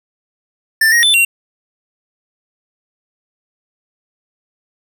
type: tone with pitch steps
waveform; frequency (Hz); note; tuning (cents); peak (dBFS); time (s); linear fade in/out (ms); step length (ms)
square; 1779 / 1879 / 3520 / 2750; A6 / A#6 / A7 / F7; +19 / +13 / 0 / -27; -9; 0.81-1.25; 5; 110
effects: 8-bit